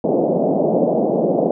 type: band-pass noise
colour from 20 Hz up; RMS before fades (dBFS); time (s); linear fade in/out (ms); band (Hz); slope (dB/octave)
white; -17; 0.04-1.51; 2; 160 to 690; 48
effects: none